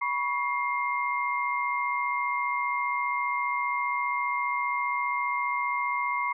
sine tone cluster, 977 / 1112 / 2114 Hz, B5 / C#6 / C7, -19 / +5 / +17 cents, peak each -30 dBFS, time 0.01-6.33 s, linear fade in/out 10 ms, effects none

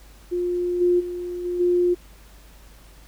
sine tone with level steps, 354.2 Hz, F4, 24 cents sharp, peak -21 / -15 / -27 / -23 / -16 dBFS, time 0.31-1.95 s, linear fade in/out 20 ms, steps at 0.8 / 0.99 / 1.44 / 1.59 s, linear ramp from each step 20 ms, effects added 50 Hz sine -46 dBFS peak until 3.07 s + pink hiss -52 dBFS RMS until 3.07 s

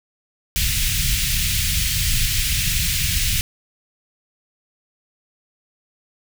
pink band-stop noise, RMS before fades -20 dBFS, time 0.56-3.41 s, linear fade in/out 0 ms, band 140 to 2200 Hz, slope 24 dB/octave, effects none

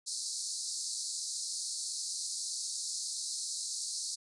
pink band-pass noise, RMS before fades -38 dBFS, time 0.06-4.16 s, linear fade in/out 20 ms, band 4100 to 10000 Hz, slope 96 dB/octave, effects resampled to 24000 Hz

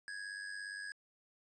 square tone with amplitude modulation, 1661.2 Hz, G#6, in tune, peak -40 dBFS, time 0.08-0.92 s, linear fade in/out 0 ms, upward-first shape sine, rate 97.3 Hz, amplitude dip 65%, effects resampled to 22050 Hz

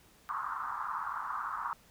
white band-pass noise, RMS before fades -37 dBFS, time 0.29-1.73 s, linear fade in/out 0 ms, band 970 to 1300 Hz, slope 48 dB/octave, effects pink hiss -62 dBFS RMS until 1.9 s

